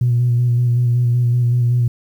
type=tone with vibrato; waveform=sine; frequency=121.2 Hz; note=B2; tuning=32 cents flat; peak=-11 dBFS; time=0.01-1.88 s; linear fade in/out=5 ms; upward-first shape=square; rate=5.3 Hz; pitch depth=21 cents each way; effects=tanh soft clip ceiling -8 dBFS + 8-bit